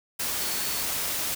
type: tone in noise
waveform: sine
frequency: 4435 Hz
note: C#8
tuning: in tune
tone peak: -38 dBFS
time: 0.4-0.82 s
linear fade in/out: 10 ms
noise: white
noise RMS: -29 dBFS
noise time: 0.19-1.35 s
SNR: -12 dB
effects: none